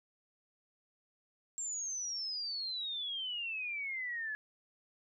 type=exponential sweep; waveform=sine; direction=down; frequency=7490 to 1695 Hz; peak=-36 dBFS; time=1.58-4.35 s; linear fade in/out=0 ms; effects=none